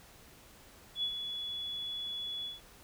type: tone with ADSR envelope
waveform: sine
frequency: 3400 Hz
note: G#7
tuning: 40 cents sharp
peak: -29 dBFS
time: 0.95-2.61 s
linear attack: 80 ms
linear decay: 76 ms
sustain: -7 dB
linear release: 160 ms
effects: pink hiss -57 dBFS RMS until 2.83 s